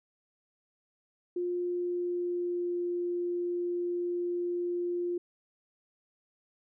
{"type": "tone with pitch glide", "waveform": "sine", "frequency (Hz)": [354, 350.9], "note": ["F4", "F4"], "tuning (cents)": [23, 8], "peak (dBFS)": -29, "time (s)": [1.36, 5.18], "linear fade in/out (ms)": 5, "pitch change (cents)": -15, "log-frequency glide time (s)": [1.58, 2.8], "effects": []}